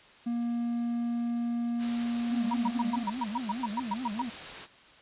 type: tone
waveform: triangle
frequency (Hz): 236.4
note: A#3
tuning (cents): +24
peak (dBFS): -26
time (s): 0.26-3.04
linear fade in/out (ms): 10
type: noise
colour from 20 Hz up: white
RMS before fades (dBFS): -40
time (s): 1.78-4.68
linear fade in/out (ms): 50
type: tone with vibrato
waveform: triangle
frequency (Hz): 230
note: A#3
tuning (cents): -23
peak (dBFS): -31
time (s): 2.3-4.3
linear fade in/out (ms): 10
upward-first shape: triangle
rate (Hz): 4.8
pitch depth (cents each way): 270
type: tone bursts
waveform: sine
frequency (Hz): 952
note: A#5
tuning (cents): +36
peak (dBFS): -27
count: 13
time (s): 2.51-4.22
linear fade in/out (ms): 5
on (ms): 30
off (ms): 110
effects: white hiss -55 dBFS RMS until 5.01 s + resampled to 8000 Hz